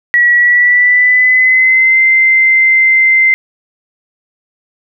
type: tone with pitch glide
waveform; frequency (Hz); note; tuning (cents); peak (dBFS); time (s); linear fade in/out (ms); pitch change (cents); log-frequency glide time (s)
sine; 1928 to 2078; B6 to C7; -42 to -12; -5; 0.14-3.34; 0; +130; 0.35-2
effects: none